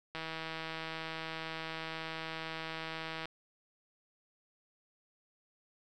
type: click train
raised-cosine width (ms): 0.3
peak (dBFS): -24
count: 501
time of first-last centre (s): 0.15-3.256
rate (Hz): 161
effects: none